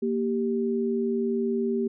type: tone pair together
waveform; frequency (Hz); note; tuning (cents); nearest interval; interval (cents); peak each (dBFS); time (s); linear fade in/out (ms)
sine; 233.1 / 392; A#3 / G4; 0 / 0; major sixth; 900; -26; 0.02-1.88; 10
effects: none

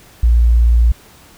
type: tone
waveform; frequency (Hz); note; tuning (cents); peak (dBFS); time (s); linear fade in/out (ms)
sine; 58.27; A#1; 0; -7; 0.23-0.92; 5
effects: pink hiss -44 dBFS RMS until 1.37 s

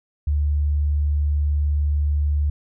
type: tone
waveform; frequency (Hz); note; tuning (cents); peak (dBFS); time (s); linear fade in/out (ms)
sine; 73.42; D2; 0; -17; 0.27-2.5; 5
effects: none

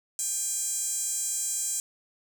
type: tone with high-pass filter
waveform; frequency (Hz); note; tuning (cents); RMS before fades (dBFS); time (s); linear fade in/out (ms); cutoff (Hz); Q
sawtooth; 804; G5; +44; -30; 0.19-1.8; 0; 7500; 5.6
effects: none

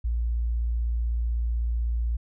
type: tone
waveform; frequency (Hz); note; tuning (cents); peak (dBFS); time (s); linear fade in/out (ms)
sine; 58; A#1; -8; -23; 0.04-2.17; 10
effects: none

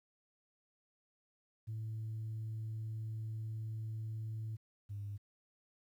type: tone pair in turn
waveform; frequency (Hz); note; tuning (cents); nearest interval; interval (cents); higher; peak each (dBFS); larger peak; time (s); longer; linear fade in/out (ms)
sine; 110.2 / 102.1; A2 / G#2; +3 / -29; minor second; 132; first; -37 / -39; first; 1.67-4.57 / 4.89-5.18; first; 20
effects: tanh soft clip ceiling -36 dBFS + 12-bit

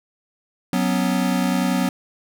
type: chord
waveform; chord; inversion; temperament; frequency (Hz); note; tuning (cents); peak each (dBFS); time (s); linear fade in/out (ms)
square; F# suspended fourth; none; equal; 185 / 246.9 / 277.2; F#3 / B3 / C#4; 0 / 0 / 0; -22 / -23 / -26; 0.73-1.89; 2
effects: none

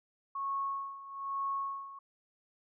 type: tone with tremolo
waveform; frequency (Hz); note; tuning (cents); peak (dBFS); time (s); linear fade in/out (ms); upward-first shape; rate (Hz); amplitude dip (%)
sine; 1100; C#6; -14; -31; 0.35-1.99; 5; sine; 1.1; 80
effects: none

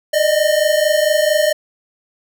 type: tone pair together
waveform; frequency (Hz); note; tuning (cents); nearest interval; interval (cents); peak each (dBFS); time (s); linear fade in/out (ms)
square; 597.9 / 622.3; D5 / D#5; +31 / 0; minor second; 69; -16; 0.13-1.53; 10
effects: none

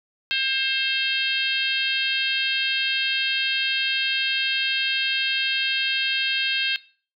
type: harmonic tone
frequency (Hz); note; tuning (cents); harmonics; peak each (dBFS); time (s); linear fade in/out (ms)
532; C5; +29; 3 / 4 / 5 / 6 / 7 / 8 / 9; -29 / -34 / -25 / -25 / -29 / -31 / -38; 0.31-6.76; 0
effects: noise-tail reverb RT60 0.4 s tail -19 dB re dry

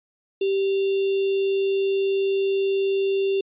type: tone with sample-and-hold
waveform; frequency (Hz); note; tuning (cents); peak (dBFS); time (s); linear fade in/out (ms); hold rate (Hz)
sine; 390.7; G4; -6; -19; 0.41-3.41; 5; 3150
effects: resampled to 8000 Hz

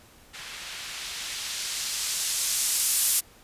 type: noise with low-pass filter sweep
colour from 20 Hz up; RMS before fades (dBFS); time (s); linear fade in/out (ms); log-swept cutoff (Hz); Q
violet; -29; 0.33-3.21; 20; 2100 to 11000; 0.77
effects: pink hiss -54 dBFS RMS until 3.43 s + resampled to 32000 Hz

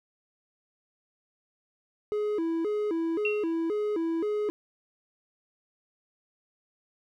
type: tone with vibrato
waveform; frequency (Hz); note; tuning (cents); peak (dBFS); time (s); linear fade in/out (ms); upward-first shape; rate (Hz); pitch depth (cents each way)
triangle; 372; F#4; +9; -24; 2.12-4.5; 0; square; 1.9; 210
type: tone with exponential decay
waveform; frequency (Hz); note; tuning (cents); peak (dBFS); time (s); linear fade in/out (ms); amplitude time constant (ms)
sine; 2731; F7; -39; -24; 3.25-3.53; 2; 60
effects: none

